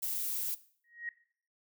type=noise; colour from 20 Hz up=violet; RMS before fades=-35 dBFS; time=0.02-0.55 s; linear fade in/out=10 ms
type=tone with exponential growth; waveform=sine; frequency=1885 Hz; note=A#6; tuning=19 cents sharp; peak=-33 dBFS; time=0.84-1.09 s; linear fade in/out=2 ms; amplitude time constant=53 ms
effects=noise-tail reverb RT60 0.5 s tail -17 dB re dry